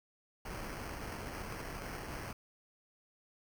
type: noise with sample-and-hold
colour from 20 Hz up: pink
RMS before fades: -43 dBFS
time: 0.45-2.33 s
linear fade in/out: 5 ms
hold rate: 3675 Hz
effects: none